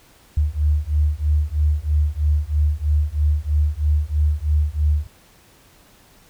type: beating tone pair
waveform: sine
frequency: 73.42 / 76.52 Hz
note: D2 / D#2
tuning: 0 / -28 cents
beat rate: 3.1 Hz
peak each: -19 dBFS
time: 0.37-5.07 s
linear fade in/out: 5 ms
effects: pink hiss -52 dBFS RMS until 6.29 s